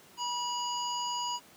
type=harmonic tone; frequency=970 Hz; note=B5; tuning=31 cents flat; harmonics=1 / 3 / 5 / 7; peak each=-33 / -38 / -40 / -41 dBFS; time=0.17-1.4 s; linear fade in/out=50 ms; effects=pink hiss -56 dBFS RMS until 1.56 s + high-pass 150 Hz 12 dB/octave